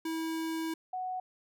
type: tone pair in turn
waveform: square / sine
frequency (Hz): 323.9 / 740.3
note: E4 / F#5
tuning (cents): -30 / +1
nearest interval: octave + major second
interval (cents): 1431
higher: second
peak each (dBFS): -33 / -33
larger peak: neither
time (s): 0.05-0.74 / 0.93-1.2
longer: first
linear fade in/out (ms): 5
effects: none